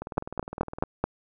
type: two click trains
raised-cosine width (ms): 1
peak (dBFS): -9 / -21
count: 5 / 17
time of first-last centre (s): 0.18-1.04 / 0.02-0.836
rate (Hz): 4.65 / 19.6
effects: none